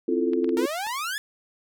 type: chord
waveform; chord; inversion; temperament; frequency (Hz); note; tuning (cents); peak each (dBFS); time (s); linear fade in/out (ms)
sine; F major seventh; second; equal; 261.6 / 329.6 / 349.2 / 440; C4 / E4 / F4 / A4; 0 / 0 / 0 / 0; -27 / -27 / -25 / -27; 0.08-0.66; 5
type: clicks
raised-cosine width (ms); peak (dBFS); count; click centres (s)
0.3; -25; 4; 0.334 / 0.444 / 0.492 / 0.868
type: exponential sweep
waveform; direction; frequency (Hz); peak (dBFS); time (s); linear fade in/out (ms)
sawtooth; up; 449.9 to 1760; -24; 0.57-1.18; 0
effects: none